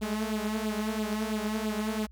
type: tone with flanger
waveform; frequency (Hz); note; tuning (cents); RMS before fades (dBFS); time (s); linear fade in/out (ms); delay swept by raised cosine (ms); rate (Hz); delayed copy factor
sawtooth; 215.2; A3; -38; -31; 0.01-2.07; 20; 0.24 to 5.74; 3; +0.7
effects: added 60 Hz sine -48 dBFS peak until 2.11 s